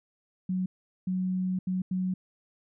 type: tone bursts at uneven times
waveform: sine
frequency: 185 Hz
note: F#3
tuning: in tune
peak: -26 dBFS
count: 4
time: 0.49-0.66 / 1.07-1.59 / 1.67-1.82 / 1.91-2.14 s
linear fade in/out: 5 ms
effects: none